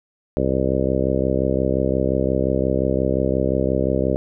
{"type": "harmonic tone", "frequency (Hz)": 65.7, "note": "C2", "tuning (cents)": 8, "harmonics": [1, 2, 3, 4, 5, 6, 7, 8, 9], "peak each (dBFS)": [-26, -26, -26, -26, -26, -26, -26, -26, -26], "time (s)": [0.37, 4.16], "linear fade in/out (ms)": 0, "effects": []}